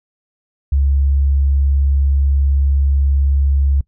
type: tone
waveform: sine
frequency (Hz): 69.3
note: C#2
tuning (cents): 0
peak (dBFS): -11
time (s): 0.72-3.81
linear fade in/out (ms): 5
effects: noise-tail reverb RT60 0.1 s tail -22 dB re dry